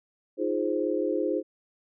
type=chord; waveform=sine; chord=F minor seventh; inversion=third; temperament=equal; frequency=311.1 / 349.2 / 415.3 / 523.3 Hz; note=Eb4 / F4 / Ab4 / C5; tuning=0 / 0 / 0 / 0 cents; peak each=-30 dBFS; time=0.37-1.43 s; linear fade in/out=50 ms; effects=none